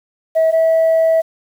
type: tone pair in turn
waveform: sine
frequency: 645 / 650.2 Hz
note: E5 / E5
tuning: -38 / -24 cents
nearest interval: unison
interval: 14 cents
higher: second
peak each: -8 / -8 dBFS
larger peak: neither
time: 0.35-0.52 / 0.52-1.22 s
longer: second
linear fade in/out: 20 ms
effects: tanh soft clip ceiling -8 dBFS + 7-bit